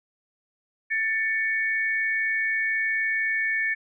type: tone pair together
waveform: sine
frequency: 1773 / 2234 Hz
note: A6 / C#7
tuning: +13 / +13 cents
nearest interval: major third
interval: 400 cents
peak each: -24 / -27 dBFS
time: 0.9-3.75 s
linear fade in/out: 20 ms
effects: none